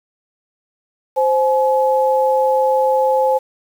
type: tone pair together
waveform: sine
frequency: 523.3 / 849.5 Hz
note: C5 / G#5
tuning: 0 / +39 cents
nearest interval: minor sixth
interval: 839 cents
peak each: -14 / -16 dBFS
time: 1.16-3.39 s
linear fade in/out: 20 ms
effects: 7-bit